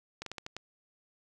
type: slowing click train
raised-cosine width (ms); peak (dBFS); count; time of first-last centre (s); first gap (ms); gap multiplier
0.2; -22; 6; 0.22-0.566; 43; 1.24
effects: none